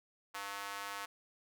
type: tone with high-pass filter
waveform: square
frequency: 100.2 Hz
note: G2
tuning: 38 cents sharp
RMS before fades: -43 dBFS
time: 0.34-1.06 s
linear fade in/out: 10 ms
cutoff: 1100 Hz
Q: 1.5
effects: none